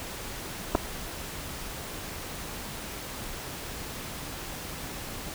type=clicks; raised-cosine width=1 ms; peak=-9 dBFS; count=2; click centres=0.75 / 0.753 s; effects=pink hiss -38 dBFS RMS until 5.34 s